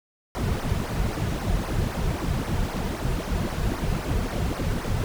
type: noise with flanger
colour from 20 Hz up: brown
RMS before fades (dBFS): -26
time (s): 0.35-5.04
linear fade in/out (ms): 0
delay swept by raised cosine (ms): 0.26 to 3.76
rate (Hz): 3.8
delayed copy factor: -0.75
effects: none